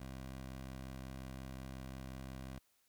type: tone with vibrato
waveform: 15% pulse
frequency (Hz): 65.6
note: C2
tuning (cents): +5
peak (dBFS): -39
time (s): 0-2.59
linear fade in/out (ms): 5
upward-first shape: sine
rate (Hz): 3.7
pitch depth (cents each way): 8
effects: white hiss -75 dBFS RMS until 2.88 s